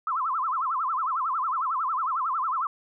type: tone with vibrato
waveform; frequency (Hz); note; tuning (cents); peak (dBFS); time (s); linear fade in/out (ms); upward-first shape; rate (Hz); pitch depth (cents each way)
sine; 1165; D6; -14; -24; 0.07-2.67; 2; sine; 11; 260
effects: none